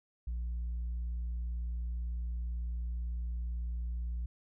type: tone with tanh clipping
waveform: sine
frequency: 59 Hz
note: A#1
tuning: 22 cents sharp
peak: -34 dBFS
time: 0.27-4.26 s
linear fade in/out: 5 ms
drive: 1 dB
effects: none